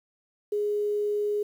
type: tone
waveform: sine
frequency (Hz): 415.3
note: G#4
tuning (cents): 0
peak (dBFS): -24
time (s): 0.52-1.43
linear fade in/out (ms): 5
effects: 9-bit